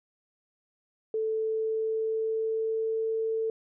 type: tone with pitch glide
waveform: sine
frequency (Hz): 440 to 445.6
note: A4 to A4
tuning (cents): 0 to +22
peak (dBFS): -26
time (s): 1.14-3.5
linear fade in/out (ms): 2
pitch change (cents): +22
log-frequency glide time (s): 1.26-3.11
effects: none